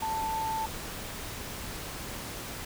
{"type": "tone in noise", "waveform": "sine", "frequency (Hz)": 885, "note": "A5", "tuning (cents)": 10, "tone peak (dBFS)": -29, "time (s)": [0.02, 0.66], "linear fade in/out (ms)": 5, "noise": "pink", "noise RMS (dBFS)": -39, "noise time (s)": [0, 2.65], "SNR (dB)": 7, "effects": []}